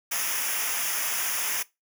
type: noise with comb filter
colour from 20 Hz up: white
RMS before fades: -28 dBFS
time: 0.11-1.63 s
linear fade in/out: 10 ms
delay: 0.24 ms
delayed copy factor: -0.85
effects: noise-tail reverb RT60 0.2 s tail -20 dB re dry